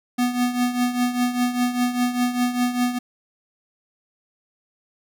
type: tone with tremolo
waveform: square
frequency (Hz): 246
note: B3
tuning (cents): -7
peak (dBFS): -17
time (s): 0.18-2.99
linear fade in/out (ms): 10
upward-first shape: triangle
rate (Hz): 5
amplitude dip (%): 75
effects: none